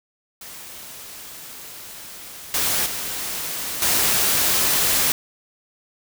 white noise with level steps, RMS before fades -38 / -21 / -28 / -19 dBFS, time 0.41-5.12 s, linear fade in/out 2 ms, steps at 2.54 / 2.86 / 3.82 s, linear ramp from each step 2 ms, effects none

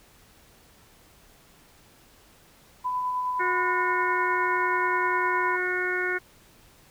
sine tone with tremolo, 1000 Hz, B5, 21 cents sharp, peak -24 dBFS, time 2.84-5.57 s, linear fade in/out 20 ms, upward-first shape sine, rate 9.6 Hz, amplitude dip 25%
harmonic tone, 363.6 Hz, F#4, 30 cents flat, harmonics 1 / 2 / 3 / 4 / 5 / 6, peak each -30 / -40 / -39 / -28 / -31 / -33 dBFS, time 3.39-6.19 s, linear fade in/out 20 ms
effects pink hiss -56 dBFS RMS until 6.9 s

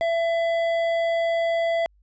sine tone with hard clipping, 669 Hz, E5, 25 cents sharp, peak -22 dBFS, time 0.01-1.86 s, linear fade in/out 0 ms, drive 9 dB, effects added 50 Hz sine -56 dBFS peak until 2.02 s + resampled to 16000 Hz

